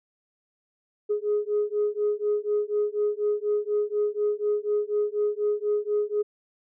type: beating tone pair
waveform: sine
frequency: 415.3 / 419.4 Hz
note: G#4 / G#4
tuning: 0 / +17 cents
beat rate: 4.1 Hz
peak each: -25 dBFS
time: 1.09-6.23 s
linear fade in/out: 20 ms
effects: tanh soft clip ceiling -17 dBFS